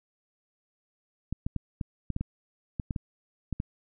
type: clicks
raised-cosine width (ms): 5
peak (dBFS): -18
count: 12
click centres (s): 1.326 / 1.465 / 1.563 / 1.812 / 2.103 / 2.164 / 2.21 / 2.798 / 2.908 / 2.962 / 3.527 / 3.601
effects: none